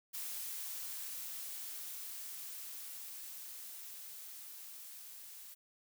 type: noise with level ramp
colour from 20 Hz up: blue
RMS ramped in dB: -42 to -52 dBFS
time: 0.13-5.55 s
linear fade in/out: 20 ms
effects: none